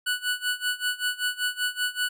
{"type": "tone with tremolo", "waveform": "25% pulse", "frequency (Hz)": 1480, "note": "F#6", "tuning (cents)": 0, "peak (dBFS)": -19, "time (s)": [0.06, 2.09], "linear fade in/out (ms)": 10, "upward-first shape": "sine", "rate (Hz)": 5.2, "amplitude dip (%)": 90, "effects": []}